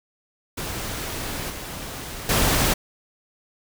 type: noise with level steps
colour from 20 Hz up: pink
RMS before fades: -30 / -34 / -20 dBFS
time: 0.57-2.74 s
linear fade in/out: 10 ms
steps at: 1.5 / 2.29 s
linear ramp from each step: 2 ms
effects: none